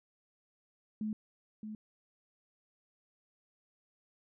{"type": "tone with echo", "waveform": "sine", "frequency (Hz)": 214.8, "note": "A3", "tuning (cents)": -41, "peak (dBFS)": -33, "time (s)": [1.01, 1.13], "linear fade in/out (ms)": 2, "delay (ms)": 620, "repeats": 1, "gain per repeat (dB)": -7, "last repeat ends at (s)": 1.75, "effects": []}